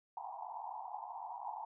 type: band-pass noise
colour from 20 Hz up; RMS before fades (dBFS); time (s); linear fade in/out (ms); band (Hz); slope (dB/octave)
white; -45; 0.17-1.65; 2; 730 to 980; 96
effects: none